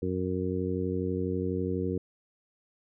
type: harmonic tone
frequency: 92.1 Hz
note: F#2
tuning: 7 cents flat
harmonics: 1 / 2 / 3 / 4 / 5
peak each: -34 / -34 / -34 / -34 / -34 dBFS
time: 0.02-1.98 s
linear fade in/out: 5 ms
effects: none